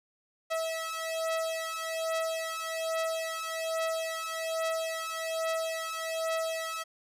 sawtooth beating tone pair, 649 / 650.2 Hz, E5 / E5, -27 / -24 cents, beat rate 1.2 Hz, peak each -30 dBFS, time 0.5-6.84 s, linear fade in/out 20 ms, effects resampled to 32000 Hz

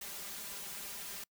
white noise with comb filter, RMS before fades -44 dBFS, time 0.01-1.24 s, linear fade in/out 5 ms, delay 5 ms, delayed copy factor +1, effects noise-tail reverb RT60 0.1 s tail -26 dB re dry

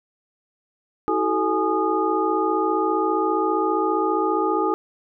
sine tone cluster, 323.8 / 378.8 / 438.7 / 838 / 1229 Hz, E4 / F#4 / A4 / G#5 / D#6, -31 / +41 / -5 / +15 / -22 cents, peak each -25 dBFS, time 1.08-4.74 s, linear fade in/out 0 ms, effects none

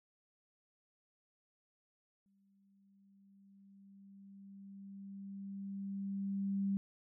sine tone with exponential growth, 196.9 Hz, G3, 8 cents sharp, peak -31 dBFS, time 2.26-6.77 s, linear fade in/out 0 ms, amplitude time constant 980 ms, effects none

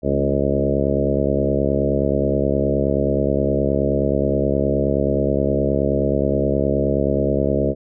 harmonic tone with a mistuned harmonic, 69.5 Hz, C#2, 5 cents sharp, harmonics 1 / 2 / 3 / 4 / 5 / 6 / 7 / 8 / 9, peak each -25 / -25 / -25 / -25 / -25 / -25 / -25 / -25 / -25 dBFS, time 0.02-7.75 s, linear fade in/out 50 ms, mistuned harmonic 3, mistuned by +20 cents, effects none

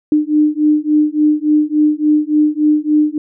sine beating tone pair, 300.4 / 303.9 Hz, D4 / D#4, +39 / -41 cents, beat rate 3.5 Hz, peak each -13 dBFS, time 0.12-3.18 s, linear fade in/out 2 ms, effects none

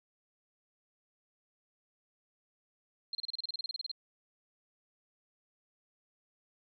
sine tone bursts, 4186 Hz, C8, in tune, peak -34 dBFS, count 16, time 3.13-3.915 s, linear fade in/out 2 ms, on 20 ms, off 31 ms, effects none

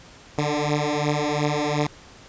10% pulse beating tone pair, 146.83 / 149.63 Hz, D3 / D3, 0 / +33 cents, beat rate 2.8 Hz, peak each -16 dBFS, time 0.38-1.87 s, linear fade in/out 5 ms, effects pink hiss -47 dBFS RMS until 2.28 s + resampled to 16000 Hz

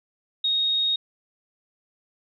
sine tone, 3737 Hz, A#7, 4 cents sharp, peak -20 dBFS, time 0.44-0.96 s, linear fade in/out 5 ms, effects none

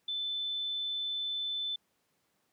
sine tone, 3520 Hz, A7, in tune, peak -32 dBFS, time 0.08-1.76 s, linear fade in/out 5 ms, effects pink hiss -75 dBFS RMS until 2.52 s + high-pass 150 Hz 12 dB/octave

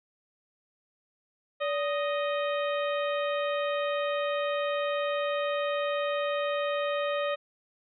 harmonic tone with a mistuned harmonic, 622 Hz, D#5, 1 cent flat, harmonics 1 / 2 / 3 / 4 / 5 / 6, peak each -28 / -34 / -38 / -40 / -42 / -44 dBFS, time 1.6-7.36 s, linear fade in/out 20 ms, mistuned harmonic 1, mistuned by -130 cents, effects none

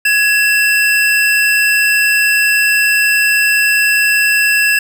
square tone pair together, 1675.9 / 2685 Hz, G#6 / E7, +15 / +31 cents, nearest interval minor sixth, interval 816 cents, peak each -13 dBFS, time 0.05-4.79 s, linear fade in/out 5 ms, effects 8-bit

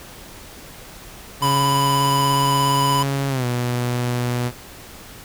sawtooth tone with pitch glide, 138.1 to 122.32 Hz, C#3 to B2, -6 to -16 cents, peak -16 dBFS, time 1.4-4.52 s, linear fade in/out 50 ms, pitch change -210 cents, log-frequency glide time 3.29-3.46 s
square tone with vibrato, 994 Hz, B5, 11 cents sharp, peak -18 dBFS, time 1.42-3.03 s, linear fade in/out 5 ms, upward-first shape sine, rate 17 Hz, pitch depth 20 cents each way
effects pink hiss -40 dBFS RMS until 5.24 s

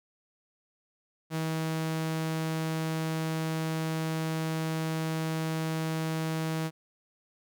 sawtooth tone, 160 Hz, D#3, 49 cents sharp, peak -25 dBFS, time 1.3-6.71 s, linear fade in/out 50 ms, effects none

